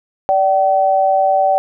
sine tone pair together, 584.3 / 765 Hz, D5 / G5, -9 / -42 cents, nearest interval perfect fourth, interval 467 cents, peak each -15 / -12 dBFS, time 0.29-1.58 s, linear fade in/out 0 ms, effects none

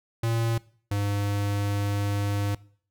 square tone pair in turn, 114.9 / 101.51 Hz, A#2 / G#2, -25 / -39 cents, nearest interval major second, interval 214 cents, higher first, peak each -24 / -25 dBFS, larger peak first, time 0.23-0.58 / 0.91-2.55 s, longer second, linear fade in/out 5 ms, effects noise-tail reverb RT60 0.5 s tail -21 dB re dry

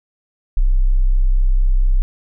sine tone, 32.16 Hz, C1, 29 cents flat, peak -10 dBFS, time 0.57-2.02 s, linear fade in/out 0 ms, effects none

